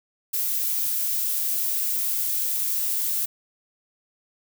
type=noise; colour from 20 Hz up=violet; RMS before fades=-25 dBFS; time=0.33-3.26 s; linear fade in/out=10 ms; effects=none